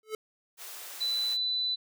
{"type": "tone with exponential growth", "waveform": "square", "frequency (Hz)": 434.2, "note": "A4", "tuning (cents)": -23, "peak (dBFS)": -29, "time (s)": [0.03, 0.15], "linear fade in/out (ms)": 2, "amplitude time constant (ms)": 24}
{"type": "high-pass noise", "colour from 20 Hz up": "white", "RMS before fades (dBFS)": -43, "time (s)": [0.57, 1.38], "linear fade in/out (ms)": 50, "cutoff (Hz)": 400, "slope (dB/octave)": 24}
{"type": "tone", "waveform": "sine", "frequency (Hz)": 3991, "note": "B7", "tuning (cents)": 17, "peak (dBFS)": -27, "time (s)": [1, 1.76], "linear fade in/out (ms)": 20}
{"effects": []}